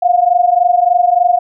sine tone pair together, 698.5 / 721.9 Hz, F5 / F#5, 0 / -43 cents, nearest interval minor second, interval 57 cents, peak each -11 dBFS, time 0.02-1.39 s, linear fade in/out 10 ms, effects none

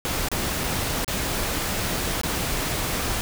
pink noise with dropouts, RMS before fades -26 dBFS, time 0.05-3.21 s, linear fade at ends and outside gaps 0 ms, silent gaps 0.286-0.316 / 0.635-0.639 / 1.046-1.079 / 2.214-2.234 s, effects none

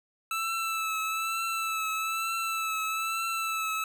25% pulse tone with vibrato, 1318.5 Hz, E6, in tune, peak -25 dBFS, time 0.31-3.84 s, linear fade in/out 2 ms, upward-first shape triangle, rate 1.1 Hz, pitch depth 34 cents each way, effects none

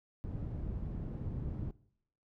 white low-pass noise, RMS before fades -39 dBFS, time 0.24-1.71 s, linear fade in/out 0 ms, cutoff 140 Hz, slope 12 dB/octave, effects noise-tail reverb RT60 0.7 s tail -21 dB re dry

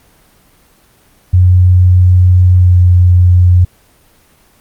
sine tone with pitch glide, 90.7 to 89.45 Hz, F#2 to F2, -34 to +42 cents, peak -3 dBFS, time 1.33-3.65 s, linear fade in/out 10 ms, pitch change -24 cents, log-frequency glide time 2.56-2.82 s, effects pink hiss -48 dBFS RMS until 4.6 s + Opus 24 kbps

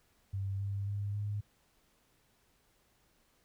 sine tone with pitch steps, 97.7 / 99.52 / 101.38 / 103.27 Hz, G2 / G2 / G#2 / G#2, -5 / +27 / -41 / -9 cents, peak -33 dBFS, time 0.33-1.41 s, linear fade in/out 10 ms, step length 270 ms, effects pink hiss -71 dBFS RMS until 3.44 s

